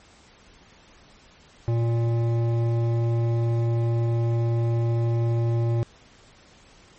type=tone with hard clipping; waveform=triangle; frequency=116.54 Hz; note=A#2; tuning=in tune; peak=-22 dBFS; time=1.68-5.83 s; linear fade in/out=0 ms; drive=16 dB; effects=pink hiss -53 dBFS RMS until 6.98 s + MP3 32 kbps